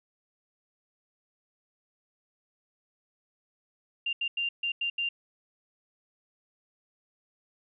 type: tone bursts at uneven times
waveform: sine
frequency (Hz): 2787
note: F7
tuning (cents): -4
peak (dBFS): -27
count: 6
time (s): 4.06-4.13 / 4.21-4.28 / 4.37-4.49 / 4.63-4.72 / 4.81-4.9 / 4.98-5.09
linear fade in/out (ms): 5
effects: none